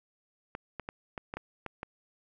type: clicks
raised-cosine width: 0.5 ms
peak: -22 dBFS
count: 8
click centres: 0.551 / 0.797 / 0.889 / 1.178 / 1.339 / 1.37 / 1.663 / 1.831 s
effects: none